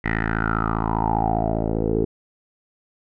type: tone with low-pass filter sweep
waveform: 10% pulse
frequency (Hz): 55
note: A1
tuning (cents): 0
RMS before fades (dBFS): -22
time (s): 0.04-2.05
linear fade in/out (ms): 10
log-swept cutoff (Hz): 2000 to 420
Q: 8.1
effects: none